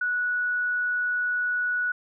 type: tone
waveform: sine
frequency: 1470 Hz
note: F#6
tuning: 12 cents flat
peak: -23 dBFS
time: 0.01-1.92 s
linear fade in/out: 5 ms
effects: none